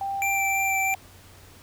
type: tone with pitch glide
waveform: sine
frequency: 788 to 766.9 Hz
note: G5 to G5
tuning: +9 to -38 cents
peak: -26 dBFS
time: 0.01-0.95 s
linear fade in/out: 2 ms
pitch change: -47 cents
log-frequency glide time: 0.22-0.82 s
type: tone with vibrato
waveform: square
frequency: 2349 Hz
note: D7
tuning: in tune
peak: -24 dBFS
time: 0.22-0.94 s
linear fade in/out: 0 ms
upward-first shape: sine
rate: 3.1 Hz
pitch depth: 9 cents each way
effects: added 92 Hz sine -52 dBFS peak until 1.62 s + pink hiss -51 dBFS RMS until 1.62 s